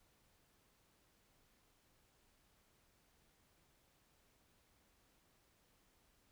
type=silence; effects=pink hiss -74 dBFS RMS until 6.31 s